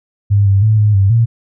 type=tone with pitch steps; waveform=sine; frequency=101.2 / 98.3 / 108.6 / 105.4 / 97.7 / 115.5 Hz; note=G#2 / G2 / A2 / G#2 / G2 / A#2; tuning=-44 / +5 / -22 / +26 / -5 / -16 cents; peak=-7 dBFS; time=0.3-1.26 s; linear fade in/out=20 ms; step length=160 ms; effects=none